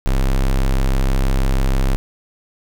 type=tone; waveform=square; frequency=33.12 Hz; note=C1; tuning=22 cents sharp; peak=-14 dBFS; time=0.06-1.96 s; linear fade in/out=0 ms; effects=none